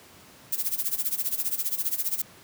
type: noise with tremolo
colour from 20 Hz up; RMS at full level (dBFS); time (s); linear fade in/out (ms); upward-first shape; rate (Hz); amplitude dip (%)
violet; -25; 0.52-2.22; 5; sine; 15; 85
effects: pink hiss -51 dBFS RMS until 2.43 s + high-pass 100 Hz 12 dB/octave